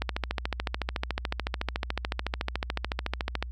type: click train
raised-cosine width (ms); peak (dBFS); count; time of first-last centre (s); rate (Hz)
0.3; -12; 48; 0.02-3.426; 13.8
effects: added 60 Hz sine -35 dBFS peak until 3.51 s